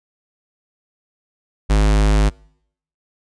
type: tone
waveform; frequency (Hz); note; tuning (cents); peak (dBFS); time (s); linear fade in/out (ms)
square; 51.91; G#1; 0; -12; 1.69-2.3; 20
effects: noise-tail reverb RT60 0.7 s tail -26 dB re dry + resampled to 22050 Hz